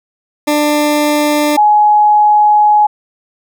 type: tone pair in turn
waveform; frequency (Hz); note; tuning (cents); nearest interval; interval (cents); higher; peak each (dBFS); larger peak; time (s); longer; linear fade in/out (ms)
20% pulse / sine; 297.1 / 840.3; D4 / G#5; +20 / +20; octave + tritone; 1800; second; -5; neither; 0.47-1.57 / 1.57-2.87; second; 10
effects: none